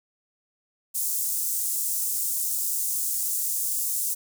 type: high-pass noise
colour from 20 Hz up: pink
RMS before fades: -27 dBFS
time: 0.94-4.15 s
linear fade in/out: 20 ms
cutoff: 7500 Hz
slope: 24 dB/octave
effects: none